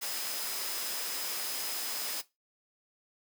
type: tone in noise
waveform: sine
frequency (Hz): 5060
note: D#8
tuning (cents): +28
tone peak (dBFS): -42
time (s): 0.01-2.22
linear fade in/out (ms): 20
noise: white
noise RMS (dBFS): -36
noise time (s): 0.01-2.22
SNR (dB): -9
effects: noise-tail reverb RT60 0.2 s tail -17 dB re dry + high-pass 300 Hz 12 dB/octave